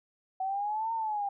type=exponential two-way sweep; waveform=sine; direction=up then down; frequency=750 to 918 to 792 Hz; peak=-29 dBFS; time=0.4-1.29 s; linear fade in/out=5 ms; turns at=0.93 s; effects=none